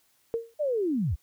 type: tone with exponential decay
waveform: sine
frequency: 460.4 Hz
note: A#4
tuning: 22 cents flat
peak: -22 dBFS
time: 0.34-0.54 s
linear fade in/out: 0 ms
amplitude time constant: 43 ms
type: linear sweep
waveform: sine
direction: down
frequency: 622.3 to 52.5 Hz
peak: -24 dBFS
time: 0.59-1.16 s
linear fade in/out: 20 ms
effects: white hiss -67 dBFS RMS until 1.22 s